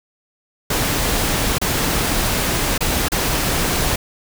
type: noise with dropouts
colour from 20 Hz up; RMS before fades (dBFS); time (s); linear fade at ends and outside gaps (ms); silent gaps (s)
pink; -19; 0.7-3.96; 5; 1.584-1.614 / 2.779-2.806 / 3.085-3.118
effects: none